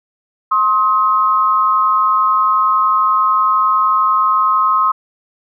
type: tone pair together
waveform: sine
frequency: 1059 / 1270.1 Hz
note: C6 / D#6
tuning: +21 / +35 cents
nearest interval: minor third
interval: 314 cents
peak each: -13 dBFS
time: 0.51-4.92 s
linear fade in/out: 10 ms
effects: none